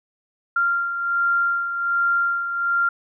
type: beating tone pair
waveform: sine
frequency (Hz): 1388 / 1389.3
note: F6 / F6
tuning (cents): -11 / -9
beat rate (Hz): 1.3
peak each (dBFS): -19 / -27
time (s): 0.56-2.89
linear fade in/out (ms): 5
effects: none